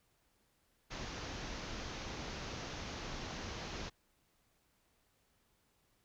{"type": "low-pass noise", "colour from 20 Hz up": "pink", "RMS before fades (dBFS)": -44, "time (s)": [0.9, 3.9], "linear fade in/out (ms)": 20, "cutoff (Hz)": 6600, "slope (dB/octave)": 96, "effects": ["pink hiss -75 dBFS RMS until 6.04 s"]}